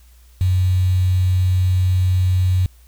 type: tone with quantisation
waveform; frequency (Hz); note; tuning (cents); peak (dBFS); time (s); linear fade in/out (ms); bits
sine; 92; F#2; -9; -13; 0.41-2.66; 0; 6
effects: added 60 Hz sine -45 dBFS peak until 2.87 s + white hiss -56 dBFS RMS until 2.87 s